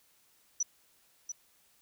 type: tone with echo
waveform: sine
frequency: 5920 Hz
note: F#8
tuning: in tune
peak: -27 dBFS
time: 0.6-0.63 s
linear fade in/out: 5 ms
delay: 690 ms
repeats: 1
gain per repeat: -8 dB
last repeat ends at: 1.32 s
effects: white hiss -67 dBFS RMS until 1.81 s